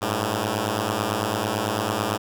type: beating tone pair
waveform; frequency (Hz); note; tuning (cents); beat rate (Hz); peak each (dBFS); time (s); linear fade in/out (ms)
5% pulse; 100 / 109; G2 / A2; +35 / -16; 9; -15 / -14; 0.01-2.18; 20
effects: none